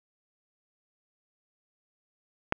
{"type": "click", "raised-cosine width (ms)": 0.5, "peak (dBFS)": -9, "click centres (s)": 2.524, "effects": []}